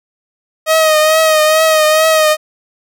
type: tone with vibrato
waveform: sawtooth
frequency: 627 Hz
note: D#5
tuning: 13 cents sharp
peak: -4 dBFS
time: 0.66-2.37 s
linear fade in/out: 50 ms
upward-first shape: triangle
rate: 2.3 Hz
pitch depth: 44 cents each way
effects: none